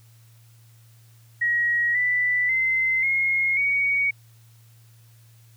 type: tone with pitch steps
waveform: sine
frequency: 1900 / 1980.7 / 2065 / 2152 / 2244 Hz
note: A#6 / B6 / C7 / C7 / C#7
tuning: +33 / +5 / -23 / +48 / +21 cents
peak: -19 dBFS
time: 1.41-4.11 s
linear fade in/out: 10 ms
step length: 540 ms
effects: added 114 Hz sine -50 dBFS peak until 5.56 s + white hiss -60 dBFS RMS until 5.56 s